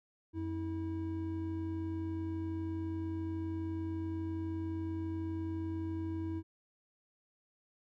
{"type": "tone pair together", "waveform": "triangle", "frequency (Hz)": [90.55, 323.5], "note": ["F#2", "E4"], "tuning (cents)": [-37, -32], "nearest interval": "octave + minor seventh", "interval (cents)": 2205, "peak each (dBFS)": [-37, -35], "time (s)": [0.33, 6.43], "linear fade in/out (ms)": 50, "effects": []}